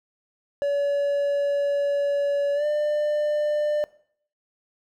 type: tone with pitch glide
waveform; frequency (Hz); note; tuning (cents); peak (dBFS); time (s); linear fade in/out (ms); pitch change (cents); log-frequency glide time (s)
triangle; 569 to 596.9; C#5 to D5; +45 to +28; -19; 0.62-3.84; 0; +83; 2.54-2.65
effects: noise-tail reverb RT60 0.6 s tail -20 dB re dry